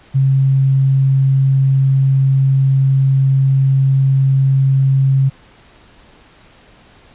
sine tone, 134.9 Hz, C#3, 47 cents flat, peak -9 dBFS, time 0.14-5.3 s, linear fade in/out 20 ms, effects pink hiss -46 dBFS RMS until 7.14 s + resampled to 8000 Hz

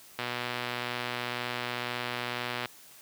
click train, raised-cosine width 0.3 ms, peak -16 dBFS, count 302, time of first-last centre 0.19-2.657 s, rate 122 Hz, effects white hiss -53 dBFS RMS until 3.01 s + high-pass 80 Hz 12 dB/octave

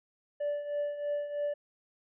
triangle tone with tremolo, 583 Hz, D5, 13 cents flat, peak -25 dBFS, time 0.4-1.54 s, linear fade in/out 10 ms, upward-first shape triangle, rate 3.1 Hz, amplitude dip 75%, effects tanh soft clip ceiling -24 dBFS + resampled to 8000 Hz

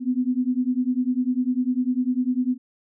sine beating tone pair, 246.9 / 256.9 Hz, B3 / C4, 0 / -32 cents, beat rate 10 Hz, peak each -23 dBFS, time 0-2.58 s, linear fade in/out 50 ms, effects none

